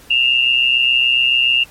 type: tone pair together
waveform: sine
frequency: 2695 / 2822 Hz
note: E7 / F7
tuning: +38 / +17 cents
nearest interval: minor second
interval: 79 cents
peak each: -15 / -13 dBFS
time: 0.1-1.64 s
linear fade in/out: 10 ms
effects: pink hiss -44 dBFS RMS until 1.7 s + MP3 64 kbps